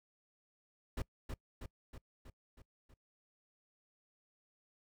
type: noise with echo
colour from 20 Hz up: brown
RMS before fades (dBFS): -36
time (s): 0.97-1.02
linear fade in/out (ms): 5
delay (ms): 320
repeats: 6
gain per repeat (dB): -4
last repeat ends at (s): 2.94
effects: noise-tail reverb RT60 0.1 s tail -23 dB re dry